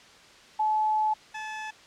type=tone pair in turn; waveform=sine / 20% pulse; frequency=861 / 864.8 Hz; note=A5 / A5; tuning=-38 / -30 cents; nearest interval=unison; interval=8 cents; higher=second; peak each=-22 / -29 dBFS; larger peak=first; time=0.59-1.14 / 1.34-1.71 s; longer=first; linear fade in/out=10 ms; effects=white hiss -52 dBFS RMS until 1.86 s + low-pass 5000 Hz 12 dB/octave